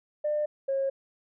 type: tone pair in turn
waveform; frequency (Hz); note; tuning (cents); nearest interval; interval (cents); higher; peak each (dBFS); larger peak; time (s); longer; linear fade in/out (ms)
sine; 599 / 542.8; D5 / C#5; +34 / -36; major second; 170; first; -24; neither; 0.24-0.46 / 0.68-0.9; neither; 10
effects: tanh soft clip ceiling -20 dBFS